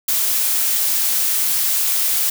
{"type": "noise", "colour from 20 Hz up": "blue", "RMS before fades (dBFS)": -18, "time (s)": [0.08, 2.3], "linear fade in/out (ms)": 5, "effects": []}